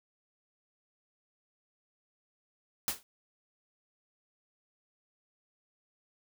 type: noise with exponential decay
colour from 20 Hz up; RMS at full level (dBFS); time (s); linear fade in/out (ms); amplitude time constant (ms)
white; -27; 2.88-3.03; 0; 31
effects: none